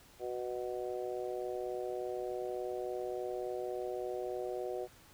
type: harmonic tone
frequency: 123.47 Hz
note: B2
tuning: in tune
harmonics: 3 / 4 / 5 / 6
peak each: -39 / -41 / -43 / -45 dBFS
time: 0.19-4.88 s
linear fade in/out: 50 ms
effects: pink hiss -60 dBFS RMS until 5.13 s